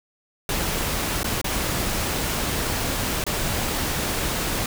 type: noise with dropouts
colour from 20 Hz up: pink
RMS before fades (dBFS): -25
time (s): 0.49-4.66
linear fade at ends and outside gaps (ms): 2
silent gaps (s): 1.232-1.243 / 1.415-1.443 / 3.24-3.265
effects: none